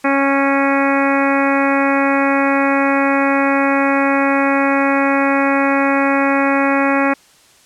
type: harmonic tone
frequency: 276 Hz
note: C#4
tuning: 7 cents flat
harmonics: 1 / 2 / 3 / 4 / 5 / 6 / 7 / 8 / 9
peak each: -16 / -19 / -21 / -22 / -23 / -24 / -24 / -25 / -26 dBFS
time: 0.04-7.14 s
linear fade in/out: 10 ms
effects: white hiss -49 dBFS RMS until 7.65 s + low-pass 9000 Hz 12 dB/octave